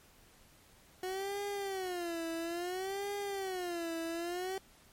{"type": "tone with vibrato", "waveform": "30% pulse", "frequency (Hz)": 365.3, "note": "F#4", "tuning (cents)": -22, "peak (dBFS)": -33, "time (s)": [1.03, 4.58], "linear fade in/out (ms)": 2, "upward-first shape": "sine", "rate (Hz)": 0.59, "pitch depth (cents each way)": 180, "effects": ["pink hiss -62 dBFS RMS until 4.92 s", "MP3 64 kbps"]}